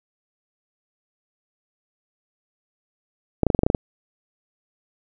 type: clicks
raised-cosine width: 2 ms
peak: -3 dBFS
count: 9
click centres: 3.433 / 3.467 / 3.502 / 3.548 / 3.591 / 3.634 / 3.665 / 3.701 / 3.748 s
effects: none